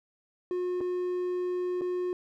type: tone with dropouts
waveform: triangle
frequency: 360 Hz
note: F#4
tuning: 47 cents flat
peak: -26 dBFS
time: 0.51-2.13 s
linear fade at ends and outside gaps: 1 ms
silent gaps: 0.806-0.811 / 1.811-1.817 s
effects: none